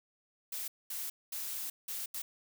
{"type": "noise bursts at uneven times", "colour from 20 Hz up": "blue", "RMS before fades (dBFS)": -39, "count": 5, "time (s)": [[0.52, 0.68], [0.9, 1.1], [1.32, 1.7], [1.88, 2.06], [2.14, 2.22]], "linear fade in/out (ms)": 5, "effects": []}